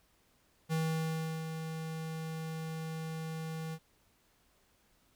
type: tone with ADSR envelope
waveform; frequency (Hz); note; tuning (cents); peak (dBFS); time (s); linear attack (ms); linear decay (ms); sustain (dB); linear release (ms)
square; 160.4; E3; -47; -30; 0.69-3.79; 35; 710; -8; 58
effects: pink hiss -70 dBFS RMS until 5.15 s